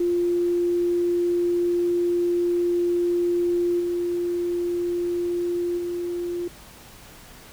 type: tone with level steps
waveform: sine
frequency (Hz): 349.2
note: F4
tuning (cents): 0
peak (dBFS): -19 / -22 / -25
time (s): 0-6.48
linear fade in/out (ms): 5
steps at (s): 3.79 / 5.77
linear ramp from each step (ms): 20
effects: pink hiss -46 dBFS RMS until 7.52 s